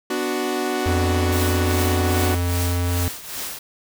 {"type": "chord", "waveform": "sawtooth", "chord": "B minor", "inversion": "none", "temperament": "equal", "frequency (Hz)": [246.9, 293.7, 370], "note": ["B3", "D4", "F#4"], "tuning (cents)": [0, 0, 0], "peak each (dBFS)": [-24, -23, -20], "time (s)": [0.1, 2.35], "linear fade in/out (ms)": 5}
{"type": "tone with pitch glide", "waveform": "square", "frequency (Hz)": [87.31, 88.02], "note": ["F2", "F2"], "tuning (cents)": [0, 14], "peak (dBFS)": -20, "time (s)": [0.86, 3.08], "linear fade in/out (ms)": 0, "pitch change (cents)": 14, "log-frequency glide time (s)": [1.03, 2.72]}
{"type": "noise with tremolo", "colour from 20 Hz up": "white", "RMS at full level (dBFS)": -28, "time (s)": [1.32, 3.59], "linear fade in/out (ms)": 5, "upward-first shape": "triangle", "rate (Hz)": 2.5, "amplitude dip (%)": 75}
{"effects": []}